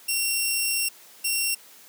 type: tone pair in turn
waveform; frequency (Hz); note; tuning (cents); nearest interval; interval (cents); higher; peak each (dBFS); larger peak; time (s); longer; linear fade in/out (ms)
10% pulse; 2735 / 2735; F7 / F7; -37 / -37; unison; 0; neither; -14; neither; 0.08-0.89 / 1.24-1.55; first; 10
effects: white hiss -50 dBFS RMS until 1.88 s + high-pass 200 Hz 12 dB/octave